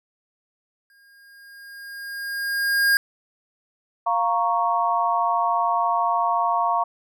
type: tone with exponential growth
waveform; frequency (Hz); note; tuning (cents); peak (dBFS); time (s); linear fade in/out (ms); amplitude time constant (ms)
square; 1620; G#6; -43; -15; 0.9-2.97; 1; 450
type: chord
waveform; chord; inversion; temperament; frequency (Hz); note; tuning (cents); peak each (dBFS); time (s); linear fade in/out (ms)
sine; Bb minor; second; equal; 698.5 / 932.3 / 1108.7; F5 / Bb5 / Db6; 0 / 0 / 0; -23; 4.06-6.84; 10
effects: none